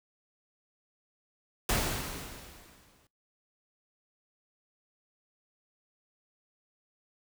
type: noise with exponential decay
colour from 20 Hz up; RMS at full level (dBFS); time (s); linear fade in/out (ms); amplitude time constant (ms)
pink; -27; 1.69-3.07; 2; 300
effects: noise-tail reverb RT60 0.2 s tail -22 dB re dry